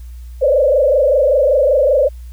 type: tone with frequency modulation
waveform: sine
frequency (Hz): 554.4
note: C#5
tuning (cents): 0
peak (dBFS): -9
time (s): 0.41-2.09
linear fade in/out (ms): 20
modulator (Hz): 25.2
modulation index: 2.1
effects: added 60 Hz sine -29 dBFS peak until 2.32 s + white hiss -53 dBFS RMS until 2.32 s